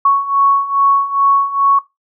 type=beating tone pair; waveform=sine; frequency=1108.7 / 1111.1 Hz; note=C#6 / C#6; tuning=0 / +4 cents; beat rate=2.4 Hz; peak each=-15 / -11 dBFS; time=0.05-1.79 s; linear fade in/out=5 ms; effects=noise-tail reverb RT60 0.2 s tail -19 dB re dry